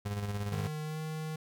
35% pulse tone with tremolo, 102.1 Hz, G#2, 29 cents flat, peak -30 dBFS, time 0.05-0.68 s, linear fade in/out 10 ms, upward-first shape square, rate 17 Hz, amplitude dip 40%
square tone with pitch glide, 153.4 to 156.53 Hz, D#3 to D#3, -24 to +11 cents, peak -36 dBFS, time 0.52-1.36 s, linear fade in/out 5 ms, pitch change +35 cents, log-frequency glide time 0.82-0.99 s
effects none

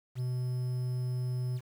triangle tone with quantisation, 125.5 Hz, B2, 28 cents sharp, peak -28 dBFS, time 0.15-1.61 s, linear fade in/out 50 ms, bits 9, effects none

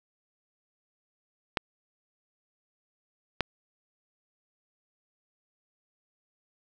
clicks, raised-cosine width 0.3 ms, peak -9 dBFS, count 2, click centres 1.572 / 3.407 s, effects none

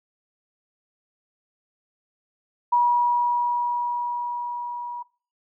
sine tone with level ramp, 964 Hz, B5, 42 cents flat, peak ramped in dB -15 to -30 dBFS, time 2.72-5.03 s, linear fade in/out 10 ms, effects noise-tail reverb RT60 0.4 s tail -22 dB re dry

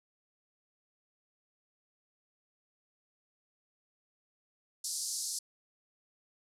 pink band-pass noise, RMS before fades -37 dBFS, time 4.84-5.39 s, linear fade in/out 5 ms, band 4600 to 11000 Hz, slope 48 dB/octave, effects none

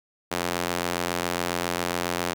sawtooth tone with high-pass filter, 87.31 Hz, F2, in tune, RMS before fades -28 dBFS, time 0.31-2.34 s, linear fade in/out 10 ms, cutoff 350 Hz, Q 0.53, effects none

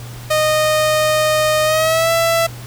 sawtooth tone with pitch glide, 617 to 665.1 Hz, D#5 to E5, -15 to +15 cents, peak -9 dBFS, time 0.3-2.47 s, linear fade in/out 10 ms, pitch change +130 cents, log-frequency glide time 1.64-2.12 s, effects added 120 Hz sine -30 dBFS peak until 2.66 s + pink hiss -37 dBFS RMS until 2.66 s

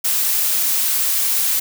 blue noise, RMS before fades -18 dBFS, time 0.04-1.6 s, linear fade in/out 10 ms, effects none

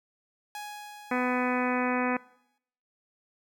sawtooth tone with exponential decay, 833 Hz, G#5, 5 cents sharp, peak -32 dBFS, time 0.55-2.58 s, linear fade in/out 1 ms, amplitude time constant 440 ms
harmonic tone, 250 Hz, B3, 21 cents sharp, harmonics 1 / 2 / 3 / 4 / 5 / 6 / 7 / 8 / 9 / 10, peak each -29 / -32 / -34 / -35 / -36 / -37 / -37 / -38 / -39 / -39 dBFS, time 1.11-2.17 s, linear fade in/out 5 ms
effects noise-tail reverb RT60 0.7 s tail -22 dB re dry

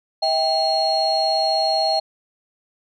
sine tone cluster, 643 / 787 / 4269 Hz, E5 / G5 / C8, -43 / +7 / +34 cents, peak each -20 dBFS, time 0.22-2 s, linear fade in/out 10 ms, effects tanh soft clip ceiling -11 dBFS

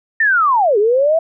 sine linear two-way sweep, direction down then up, 1837 to 394.7 to 669 Hz, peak -10 dBFS, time 0.2-1.19 s, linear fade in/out 5 ms, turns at 0.78 s, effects none

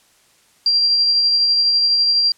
sine tone with tremolo, 4744 Hz, D8, 17 cents sharp, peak -11 dBFS, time 0.66-2.32 s, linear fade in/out 2 ms, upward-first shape triangle, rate 12 Hz, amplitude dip 30%, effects white hiss -55 dBFS RMS until 2.37 s + low-pass 10000 Hz 12 dB/octave

